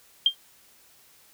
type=tone with exponential decay; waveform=sine; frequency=3186 Hz; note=G7; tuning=27 cents sharp; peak=-12 dBFS; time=0.26-0.35 s; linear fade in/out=2 ms; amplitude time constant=18 ms; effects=white hiss -57 dBFS RMS until 1.33 s